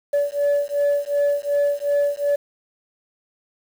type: beating tone pair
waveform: sine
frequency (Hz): 573 / 575.7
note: D5 / D5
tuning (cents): -43 / -35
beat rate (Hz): 2.7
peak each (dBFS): -19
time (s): 0.13-2.36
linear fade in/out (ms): 10
effects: tanh soft clip ceiling -14 dBFS + 7-bit